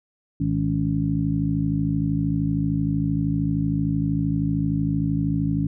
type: harmonic tone with a mistuned harmonic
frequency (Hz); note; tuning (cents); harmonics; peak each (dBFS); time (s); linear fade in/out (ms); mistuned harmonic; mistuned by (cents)
53; G#1; +36; 1 / 2 / 3 / 4 / 5; -33 / -28 / -23 / -30 / -25; 0.4-5.67; 5; 5; +110
effects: none